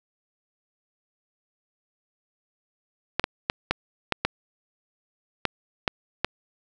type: clicks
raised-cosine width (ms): 0.3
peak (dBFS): -5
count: 9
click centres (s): 3.196 / 3.241 / 3.499 / 3.71 / 4.123 / 4.25 / 5.453 / 5.878 / 6.246
effects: none